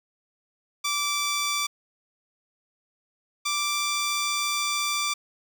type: tone pair in turn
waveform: 10% pulse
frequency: 1165 / 1173.8 Hz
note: D6 / D6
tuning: -14 / -1 cents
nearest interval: unison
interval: 13 cents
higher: second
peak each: -16 dBFS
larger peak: neither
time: 0.84-1.67 / 3.45-5.14 s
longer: second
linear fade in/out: 10 ms
effects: none